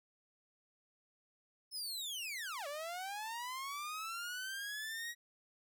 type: linear two-way sweep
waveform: sawtooth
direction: down then up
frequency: 5280 to 559 to 1913 Hz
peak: -37 dBFS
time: 1.71-5.15 s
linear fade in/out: 50 ms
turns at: 2.67 s
effects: none